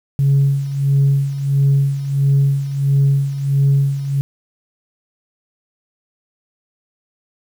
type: tone with tremolo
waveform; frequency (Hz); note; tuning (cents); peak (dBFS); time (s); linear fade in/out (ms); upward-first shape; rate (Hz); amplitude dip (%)
sine; 138.9; C#3; +4; -8; 0.19-4.21; 0; sine; 1.5; 75
effects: tanh soft clip ceiling -7 dBFS + 7-bit